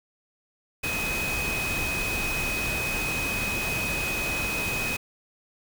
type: tone in noise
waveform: sine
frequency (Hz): 2518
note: D#7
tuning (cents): +20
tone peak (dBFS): -28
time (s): 0.83-4.97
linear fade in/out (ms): 10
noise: pink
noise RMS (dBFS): -31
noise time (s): 0.83-4.97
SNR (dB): 0
effects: none